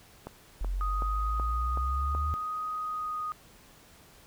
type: click train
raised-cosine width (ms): 1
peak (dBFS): -24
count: 6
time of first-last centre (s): 0.27-2.15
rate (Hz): 2.66
type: exponential sweep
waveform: sine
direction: up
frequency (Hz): 43.65 to 77.78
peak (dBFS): -28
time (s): 0.61-2.34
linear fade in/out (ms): 0
type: tone with vibrato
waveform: sine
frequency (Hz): 1244.5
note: D#6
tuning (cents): 0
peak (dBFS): -31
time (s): 0.81-3.32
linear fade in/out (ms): 0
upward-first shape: sine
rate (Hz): 0.67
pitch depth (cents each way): 8
effects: pink hiss -56 dBFS RMS until 4.26 s